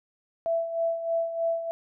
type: tone with tremolo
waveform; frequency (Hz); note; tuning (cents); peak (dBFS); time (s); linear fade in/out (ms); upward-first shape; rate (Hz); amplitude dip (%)
sine; 665; E5; +15; -22; 0.46-1.71; 0; sine; 3.2; 65
effects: none